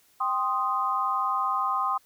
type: chord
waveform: sine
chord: C minor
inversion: second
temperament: equal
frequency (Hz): 784 / 1046.5 / 1244.5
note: G5 / C6 / Eb6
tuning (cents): 0 / 0 / 0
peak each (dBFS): -31 / -27 / -27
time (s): 0.2-1.98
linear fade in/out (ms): 10
effects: white hiss -62 dBFS RMS until 2.05 s